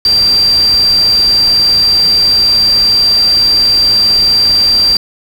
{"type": "tone in noise", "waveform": "sine", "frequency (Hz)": 4711, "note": "D8", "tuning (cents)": 5, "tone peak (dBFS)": -6, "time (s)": [0.05, 4.97], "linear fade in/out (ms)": 2, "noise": "pink", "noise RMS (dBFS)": -24, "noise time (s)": [0.05, 4.97], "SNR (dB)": 15, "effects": []}